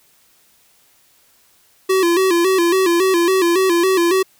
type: tone with vibrato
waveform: square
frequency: 360 Hz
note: F#4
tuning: 47 cents flat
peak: -13 dBFS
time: 1.89-4.23 s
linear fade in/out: 10 ms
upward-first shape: square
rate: 3.6 Hz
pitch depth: 90 cents each way
effects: white hiss -55 dBFS RMS until 4.39 s